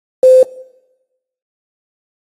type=tone with quantisation; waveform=sine; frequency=515 Hz; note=C5; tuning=28 cents flat; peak=-3 dBFS; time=0.23-0.43 s; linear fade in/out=2 ms; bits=5; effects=noise-tail reverb RT60 1.0 s tail -20 dB re dry + AAC 32 kbps